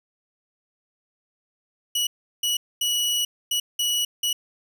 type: tone bursts at uneven times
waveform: sawtooth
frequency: 2931 Hz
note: F#7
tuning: 17 cents flat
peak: -18 dBFS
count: 6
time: 1.95-2.07 / 2.43-2.57 / 2.81-3.25 / 3.51-3.6 / 3.79-4.05 / 4.23-4.33 s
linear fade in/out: 5 ms
effects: none